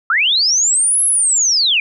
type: linear two-way sweep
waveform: sine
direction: up then down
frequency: 1244.5 to 11060 to 2326 Hz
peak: -11 dBFS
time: 0.1-1.8 s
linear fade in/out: 2 ms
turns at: 1.04 s
effects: none